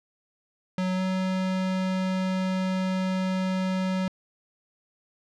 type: tone with pitch glide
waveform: square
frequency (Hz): 185 to 187.15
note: F#3 to F#3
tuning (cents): 0 to +20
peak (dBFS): -25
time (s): 0.78-4.08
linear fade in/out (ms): 2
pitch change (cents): +20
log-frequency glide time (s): 0.95-1.01
effects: low-pass 5000 Hz 12 dB/octave